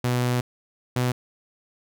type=tone pair in turn; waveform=sawtooth; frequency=123.47 / 124.54 Hz; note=B2 / B2; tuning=0 / +15 cents; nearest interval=unison; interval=15 cents; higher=second; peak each=-17 dBFS; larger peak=neither; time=0.04-0.41 / 0.96-1.12 s; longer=first; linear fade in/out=5 ms; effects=none